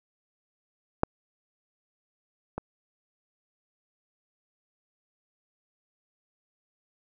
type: clicks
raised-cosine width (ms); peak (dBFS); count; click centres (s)
1; -7 / -18; 2; 1.034 / 2.58
effects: none